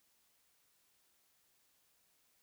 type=silence; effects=white hiss -74 dBFS RMS until 2.42 s